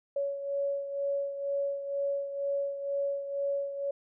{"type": "beating tone pair", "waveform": "sine", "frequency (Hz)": [560, 562.1], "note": ["C#5", "C#5"], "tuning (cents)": [18, 24], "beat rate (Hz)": 2.1, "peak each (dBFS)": [-30, -37], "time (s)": [0.16, 3.91], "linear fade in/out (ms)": 5, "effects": []}